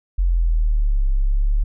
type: linear two-way sweep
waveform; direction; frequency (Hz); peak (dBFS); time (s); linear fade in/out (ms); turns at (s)
sine; down then up; 44.91 to 33.3 to 36.58; -14; 0.18-1.64; 10; 1.08
effects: none